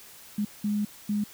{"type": "tone bursts at uneven times", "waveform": "sine", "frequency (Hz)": 207.7, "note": "G#3", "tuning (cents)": 0, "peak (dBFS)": -24, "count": 3, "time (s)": [[0.38, 0.45], [0.64, 0.85], [1.09, 1.24]], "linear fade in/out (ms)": 5, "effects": ["white hiss -49 dBFS RMS until 1.33 s"]}